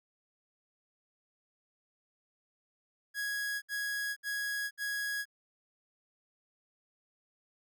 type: tone bursts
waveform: 45% pulse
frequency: 1661.2 Hz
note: G#6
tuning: in tune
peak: -33 dBFS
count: 4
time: 3.14-5.255 s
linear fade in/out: 50 ms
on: 480 ms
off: 65 ms
effects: none